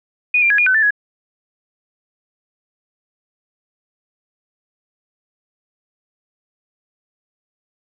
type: tone with pitch steps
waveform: sine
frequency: 2467 / 2380 / 1667 / 2433 / 1516 / 1766 / 1674 Hz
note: D#7 / D7 / G#6 / D#7 / F#6 / A6 / G#6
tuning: -15 / +22 / +6 / -39 / +42 / +6 / +13 cents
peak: -11 dBFS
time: 0.34-0.907 s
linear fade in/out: 5 ms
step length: 81 ms
effects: none